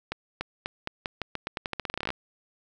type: accelerating click train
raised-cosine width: 0.3 ms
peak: -14 dBFS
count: 22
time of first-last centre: 0.12-2.104 s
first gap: 290 ms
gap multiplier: 0.86
effects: none